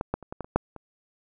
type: clicks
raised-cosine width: 1 ms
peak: -14 / -12 / -29 / -21 / -18 / -29 / -6 / -26 dBFS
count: 8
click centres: 0.011 / 0.14 / 0.227 / 0.325 / 0.407 / 0.445 / 0.56 / 0.763 s
effects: none